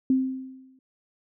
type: tone with exponential decay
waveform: sine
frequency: 261.6 Hz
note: C4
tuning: in tune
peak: -16 dBFS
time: 0.1-0.79 s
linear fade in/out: 2 ms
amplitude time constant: 150 ms
effects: none